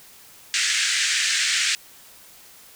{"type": "band-pass noise", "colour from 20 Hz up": "pink", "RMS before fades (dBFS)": -22, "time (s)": [0.54, 1.75], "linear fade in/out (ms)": 0, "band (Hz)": [1600, 8400], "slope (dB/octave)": 48, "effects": ["white hiss -48 dBFS RMS until 2.75 s"]}